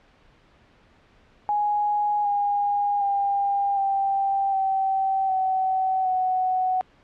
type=tone with pitch steps; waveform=sine; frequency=830.6 / 815.4 / 800.5 / 785.8 / 771.4 / 757.3 / 743.4 Hz; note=G#5 / G#5 / G5 / G5 / G5 / F#5 / F#5; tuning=0 / -32 / +36 / +4 / -28 / +40 / +8 cents; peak=-20 dBFS; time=1.49-6.81 s; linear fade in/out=0 ms; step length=760 ms; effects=pink hiss -57 dBFS RMS until 7.03 s + low-pass 3000 Hz 12 dB/octave